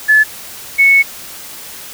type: tone pair in turn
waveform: sine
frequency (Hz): 1726 / 2208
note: A6 / C#7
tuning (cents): -34 / -7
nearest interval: major third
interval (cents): 427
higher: second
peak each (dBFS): -5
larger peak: neither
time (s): 0.08-0.24 / 0.78-1.03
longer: second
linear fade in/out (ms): 20
effects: white hiss -31 dBFS RMS until 1.93 s